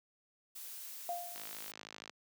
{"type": "noise", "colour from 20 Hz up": "blue", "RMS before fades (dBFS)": -47, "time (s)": [0.55, 1.72], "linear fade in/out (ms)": 10}
{"type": "tone with exponential decay", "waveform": "sine", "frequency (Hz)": 698.5, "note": "F5", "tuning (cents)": 0, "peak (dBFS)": -33, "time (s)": [1.09, 1.6], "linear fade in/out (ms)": 1, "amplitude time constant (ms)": 110}
{"type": "click train", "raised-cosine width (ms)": 0.2, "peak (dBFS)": -29, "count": 40, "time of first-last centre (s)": [1.36, 2.096], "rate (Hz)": 53}
{"effects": ["high-pass 150 Hz 12 dB/octave"]}